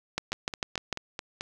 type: two click trains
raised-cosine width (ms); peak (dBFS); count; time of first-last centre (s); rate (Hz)
0.2; -11 / -17; 6 / 6; 0.18-0.927 / 0.32-1.409; 6.69 / 4.59
effects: none